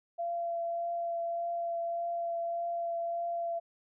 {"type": "tone with vibrato", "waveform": "sine", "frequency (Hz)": 682, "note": "F5", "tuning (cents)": -41, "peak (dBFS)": -31, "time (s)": [0.18, 3.6], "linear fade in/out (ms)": 20, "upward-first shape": "triangle", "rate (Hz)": 1.7, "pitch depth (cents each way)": 13, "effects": []}